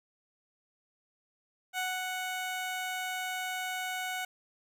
15% pulse tone with ADSR envelope, 740 Hz, F#5, in tune, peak -24 dBFS, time 1.73-4.25 s, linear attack 51 ms, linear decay 230 ms, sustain -3 dB, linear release 4 ms, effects none

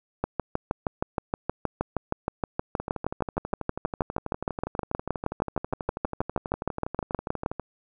two click trains, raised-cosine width 1 ms, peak -11 / -17 dBFS, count 47 / 60, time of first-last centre 0.24-7.461 / 2.8-7.597 s, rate 6.37 / 12.3 Hz, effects none

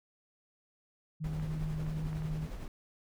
sine tone with vibrato, 155.56 Hz, D#3, in tune, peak -34 dBFS, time 1.2-2.47 s, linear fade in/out 20 ms, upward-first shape sine, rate 17 Hz, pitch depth 10 cents each way
brown noise with tremolo, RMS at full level -39 dBFS, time 1.24-2.68 s, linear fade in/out 2 ms, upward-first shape sine, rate 11 Hz, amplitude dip 35%
clicks, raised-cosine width 0.5 ms, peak -35 dBFS, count 5, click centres 1.398 / 1.866 / 2.13 / 2.17 / 2.221 s
effects none

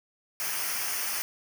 white noise with comb filter, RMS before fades -31 dBFS, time 0.4-1.22 s, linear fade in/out 0 ms, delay 0.26 ms, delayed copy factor -0.7, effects none

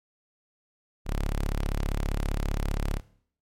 sawtooth tone, 35.17 Hz, C#1, 26 cents sharp, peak -22 dBFS, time 1.05-3.01 s, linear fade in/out 50 ms, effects noise-tail reverb RT60 0.6 s tail -19 dB re dry + MP3 64 kbps

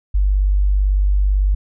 sine tone, 49 Hz, G1, in tune, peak -12 dBFS, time 0.14-1.55 s, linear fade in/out 10 ms, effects none

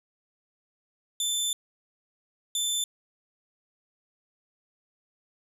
20% pulse tone bursts at uneven times, 3534 Hz, A7, 7 cents sharp, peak -20 dBFS, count 2, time 1.2-1.53 / 2.55-2.84 s, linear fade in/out 2 ms, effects none

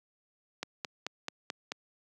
click train, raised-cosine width 0.2 ms, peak -17 dBFS, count 6, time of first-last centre 0.63-1.719 s, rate 4.59 Hz, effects high-pass 200 Hz 12 dB/octave

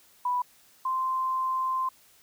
sine tone pair in turn, 987.8 / 1041.7 Hz, B5 / C6, 0 / -8 cents, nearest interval minor second, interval 92 cents, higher second, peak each -24 / -25 dBFS, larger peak first, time 0.25-0.42 / 0.85-1.89 s, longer second, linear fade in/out 5 ms, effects white hiss -59 dBFS RMS until 2.22 s

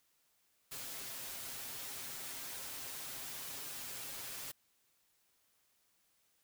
white noise with comb filter, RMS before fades -45 dBFS, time 0.71-4.52 s, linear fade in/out 10 ms, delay 7.5 ms, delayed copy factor +0.7, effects white hiss -75 dBFS RMS until 6.43 s

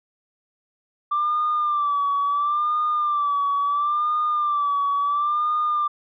sine tone with vibrato, 1174.7 Hz, D6, in tune, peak -18 dBFS, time 1.11-5.88 s, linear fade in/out 10 ms, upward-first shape sine, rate 0.73 Hz, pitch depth 65 cents each way, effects tanh soft clip ceiling -15 dBFS

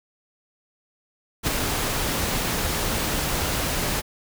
pink noise with ADSR envelope, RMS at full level -21 dBFS, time 1.43-4.02 s, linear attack 45 ms, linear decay 10 ms, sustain -4 dB, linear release 28 ms, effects none

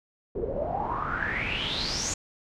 pink noise with low-pass filter sweep, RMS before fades -30 dBFS, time 0.35-2.14 s, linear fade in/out 5 ms, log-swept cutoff 400 to 7100 Hz, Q 8.7, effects none

